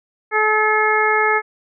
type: harmonic tone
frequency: 430 Hz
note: A4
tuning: 40 cents flat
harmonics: 1 / 2 / 3 / 4 / 5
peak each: -20 / -20 / -20 / -20 / -20 dBFS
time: 0.31-1.42 s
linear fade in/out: 50 ms
effects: none